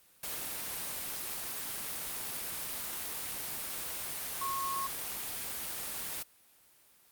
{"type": "tone in noise", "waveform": "sine", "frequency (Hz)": 1088, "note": "C#6", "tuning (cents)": -33, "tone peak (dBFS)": -33, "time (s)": [4.41, 4.87], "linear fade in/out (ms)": 5, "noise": "white", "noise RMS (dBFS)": -38, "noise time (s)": [0.23, 6.23], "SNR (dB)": 2, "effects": ["white hiss -63 dBFS RMS until 7.11 s", "Opus 32 kbps"]}